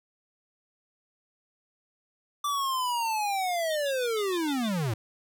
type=linear sweep; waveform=square; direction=down; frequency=1174.7 to 101.7 Hz; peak=-27 dBFS; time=2.44-4.94 s; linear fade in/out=5 ms
type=tone bursts; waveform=sine; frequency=3568 Hz; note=A7; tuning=23 cents sharp; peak=-36 dBFS; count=7; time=3.7-4.689 s; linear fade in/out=10 ms; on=59 ms; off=96 ms
effects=none